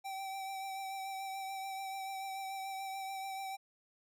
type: tone with vibrato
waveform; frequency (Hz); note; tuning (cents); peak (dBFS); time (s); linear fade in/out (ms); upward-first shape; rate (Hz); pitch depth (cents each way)
square; 774; G5; -22; -40; 0.04-3.57; 20; triangle; 6.9; 26
effects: none